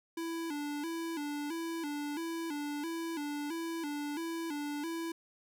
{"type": "tone with vibrato", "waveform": "square", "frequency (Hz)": 311.1, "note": "D#4", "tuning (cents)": 0, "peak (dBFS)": -36, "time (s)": [0.17, 5.12], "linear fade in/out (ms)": 5, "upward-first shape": "square", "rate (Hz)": 1.5, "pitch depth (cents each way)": 110, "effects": []}